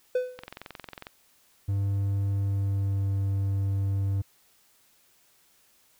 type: tone with exponential decay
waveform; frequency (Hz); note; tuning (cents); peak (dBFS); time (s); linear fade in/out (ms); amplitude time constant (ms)
triangle; 503; B4; +32; -18; 0.15-0.46; 5; 67
type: click train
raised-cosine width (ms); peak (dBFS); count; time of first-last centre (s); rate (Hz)
0.3; -23; 16; 0.39-1.069; 22.1
type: tone with pitch glide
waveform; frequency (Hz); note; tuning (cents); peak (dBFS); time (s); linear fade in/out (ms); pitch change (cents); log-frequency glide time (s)
triangle; 99.2 to 98.12; G2 to G2; +21 to +2; -22; 1.68-4.22; 10; -19; 2.37-3.1
effects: white hiss -63 dBFS RMS until 5.99 s